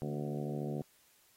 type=harmonic tone with a mistuned harmonic; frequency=73.6 Hz; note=D2; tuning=4 cents sharp; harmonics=2 / 3 / 4 / 5 / 6 / 7 / 8 / 9 / 10; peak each=-38 / -41 / -45 / -43 / -46 / -47 / -51 / -52 / -51 dBFS; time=0.02-0.82 s; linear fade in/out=0 ms; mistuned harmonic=4; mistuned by=-31 cents; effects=white hiss -67 dBFS RMS until 1.36 s + AAC 48 kbps